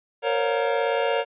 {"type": "tone cluster", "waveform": "square", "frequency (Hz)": [462.9, 523, 560, 715, 933], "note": ["A#4", "C5", "C#5", "F5", "A#5"], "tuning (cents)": [-12, -1, 18, 41, 1], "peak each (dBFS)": [-26, -33, -26, -30, -31], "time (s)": [0.22, 1.25], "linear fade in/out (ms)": 50, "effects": ["resampled to 8000 Hz"]}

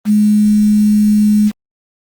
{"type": "tone with quantisation", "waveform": "sine", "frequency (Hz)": 210.5, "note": "G#3", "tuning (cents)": 24, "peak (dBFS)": -7, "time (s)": [0.05, 1.52], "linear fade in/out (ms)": 50, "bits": 5, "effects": ["Opus 24 kbps"]}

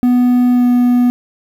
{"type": "tone with pitch glide", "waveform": "triangle", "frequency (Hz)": [246.9, 245.2], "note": ["B3", "B3"], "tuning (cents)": [0, -12], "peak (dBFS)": -6, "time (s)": [0.03, 1.1], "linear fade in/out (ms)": 0, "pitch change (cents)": -12, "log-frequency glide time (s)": [0.52, 0.65], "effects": ["7-bit"]}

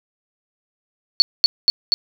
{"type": "tone with echo", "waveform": "sine", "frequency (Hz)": 4435, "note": "C#8", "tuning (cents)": 0, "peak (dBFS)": -6, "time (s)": [1.2, 1.22], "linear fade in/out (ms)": 0, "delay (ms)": 240, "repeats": 3, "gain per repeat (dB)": -2, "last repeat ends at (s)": 1.94, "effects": []}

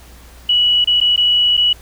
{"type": "tone with dropouts", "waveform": "sine", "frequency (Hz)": 2936, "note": "F#7", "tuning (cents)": -14, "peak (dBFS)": -10, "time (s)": [0.49, 1.73], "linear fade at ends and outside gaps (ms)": 5, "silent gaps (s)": [[0.844, 0.873], [1.003, 1.012], [1.162, 1.176], [1.569, 1.575]], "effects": ["added 60 Hz sine -40 dBFS peak until 1.81 s", "pink hiss -44 dBFS RMS until 1.81 s"]}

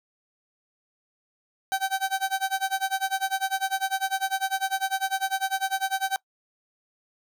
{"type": "tone with tremolo", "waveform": "30% pulse", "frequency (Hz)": 772, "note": "G5", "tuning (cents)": -27, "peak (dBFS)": -19, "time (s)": [1.72, 6.16], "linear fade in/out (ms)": 0, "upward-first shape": "sine", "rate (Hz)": 10, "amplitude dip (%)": 95, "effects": ["noise-tail reverb RT60 0.1 s tail -23 dB re dry"]}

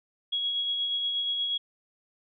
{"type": "tone with tremolo", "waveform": "sine", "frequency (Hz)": 3322, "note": "G#7", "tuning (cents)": 0, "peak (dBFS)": -25, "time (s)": [0.32, 1.58], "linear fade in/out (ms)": 10, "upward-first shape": "sine", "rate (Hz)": 8.4, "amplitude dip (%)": 30, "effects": []}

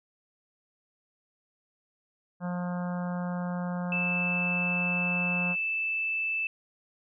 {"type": "harmonic tone", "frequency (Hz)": 177.7, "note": "F3", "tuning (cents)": 30, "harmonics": [1, 3, 4, 5, 6, 7, 8, 9], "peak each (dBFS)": [-30, -40, -42, -44, -46, -47, -48, -49], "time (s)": [2.4, 5.56], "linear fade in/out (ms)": 50}
{"type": "tone", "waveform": "sine", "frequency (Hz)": 2637, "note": "E7", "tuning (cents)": 0, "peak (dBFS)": -27, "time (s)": [3.92, 6.47], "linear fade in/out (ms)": 2}
{"effects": []}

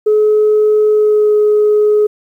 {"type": "tone with pitch glide", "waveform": "sine", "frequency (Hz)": [425.9, 421.3], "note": ["G#4", "G#4"], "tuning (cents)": [44, 25], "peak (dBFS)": -6, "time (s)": [0.06, 2.07], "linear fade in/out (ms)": 10, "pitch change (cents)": -19, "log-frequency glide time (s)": [0.89, 1.35], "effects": ["tanh soft clip ceiling -4 dBFS", "8-bit"]}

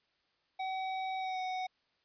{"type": "tone with pitch glide", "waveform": "square", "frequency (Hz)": [758, 743.7], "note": ["F#5", "F#5"], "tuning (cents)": [42, 9], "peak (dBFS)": -35, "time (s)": [0.59, 1.67], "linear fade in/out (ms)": 10, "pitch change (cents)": -33, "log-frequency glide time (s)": [1.19, 1.4], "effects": ["white hiss -75 dBFS RMS until 2.04 s", "resampled to 11025 Hz"]}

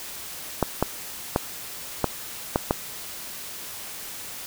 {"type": "clicks", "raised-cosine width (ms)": 1, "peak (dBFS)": -5, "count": 6, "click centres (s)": [0.627, 0.826, 1.361, 2.043, 2.559, 2.709], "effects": ["white hiss -37 dBFS RMS until 4.46 s"]}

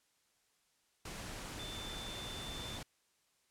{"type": "tone in noise", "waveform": "sine", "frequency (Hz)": 3540, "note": "A7", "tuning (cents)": 10, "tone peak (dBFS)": -46, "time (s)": [1.59, 2.78], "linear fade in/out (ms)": 5, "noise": "pink", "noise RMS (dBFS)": -45, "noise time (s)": [1.05, 2.83], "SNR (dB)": -4, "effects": ["white hiss -75 dBFS RMS until 3.5 s", "low-pass 10000 Hz 12 dB/octave"]}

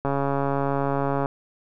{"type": "click train", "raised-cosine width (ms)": 1, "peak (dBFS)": -11, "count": 169, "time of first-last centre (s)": [0.05, 1.259], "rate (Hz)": 139, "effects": []}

